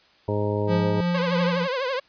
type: harmonic tone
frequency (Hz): 103.8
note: G#2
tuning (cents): 0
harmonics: 1 / 2 / 3 / 4 / 5 / 6 / 8 / 9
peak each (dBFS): -26 / -32 / -32 / -27 / -30 / -33 / -42 / -34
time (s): 0.28-1.01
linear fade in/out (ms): 5
type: tone with tremolo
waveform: square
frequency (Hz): 175.2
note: F3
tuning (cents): +6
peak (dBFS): -21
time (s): 0.67-1.68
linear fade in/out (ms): 50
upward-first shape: triangle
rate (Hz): 3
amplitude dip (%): 45
type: tone with vibrato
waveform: sawtooth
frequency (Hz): 522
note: C5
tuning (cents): -4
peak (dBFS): -20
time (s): 1.14-2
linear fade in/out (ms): 10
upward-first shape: triangle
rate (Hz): 12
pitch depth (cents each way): 130
effects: white hiss -57 dBFS RMS until 2.08 s + resampled to 11025 Hz